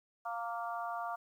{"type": "harmonic tone with a mistuned harmonic", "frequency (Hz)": 233.1, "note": "A#3", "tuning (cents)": 0, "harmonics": [3, 4, 5, 6], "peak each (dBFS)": [-39, -43, -41, -46], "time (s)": [0.25, 1.16], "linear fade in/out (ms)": 10, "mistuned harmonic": 4, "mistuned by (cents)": -18, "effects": ["11-bit"]}